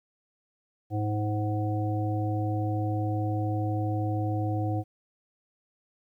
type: harmonic tone with a mistuned harmonic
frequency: 105.9 Hz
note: G#2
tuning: 34 cents sharp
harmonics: 1 / 3 / 5 / 7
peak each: -27 / -32 / -38 / -35 dBFS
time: 0.9-4.84 s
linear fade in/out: 50 ms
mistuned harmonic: 5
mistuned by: -26 cents
effects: 11-bit